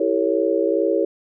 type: chord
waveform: sine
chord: E diminished seventh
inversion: none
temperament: equal with one note detuned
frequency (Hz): 329.6 / 392 / 454.2 / 554.4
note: E4 / G4 / Bb4 / Db5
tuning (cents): 0 / 0 / -45 / 0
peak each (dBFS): -22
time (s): 0-1.05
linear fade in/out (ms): 5
effects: none